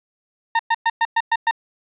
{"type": "tone bursts", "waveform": "30% pulse", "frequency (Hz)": 915, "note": "A#5", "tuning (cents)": -32, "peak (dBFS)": -12, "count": 7, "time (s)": [0.55, 1.511], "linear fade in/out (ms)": 5, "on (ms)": 43, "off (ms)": 110, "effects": ["resampled to 8000 Hz", "9-bit"]}